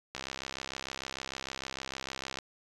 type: click train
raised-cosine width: 0.2 ms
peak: -19 dBFS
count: 150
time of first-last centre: 0.15-2.387 s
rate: 66.6 Hz
effects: resampled to 24000 Hz